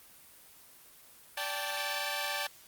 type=chord; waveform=10% pulse; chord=D suspended fourth; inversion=none; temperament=equal with one note detuned; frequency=580.6 / 784 / 880 Hz; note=D5 / G5 / A5; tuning=-20 / 0 / 0 cents; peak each=-29 dBFS; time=1.37-2.47 s; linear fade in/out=5 ms; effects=white hiss -56 dBFS RMS until 2.67 s + Opus 24 kbps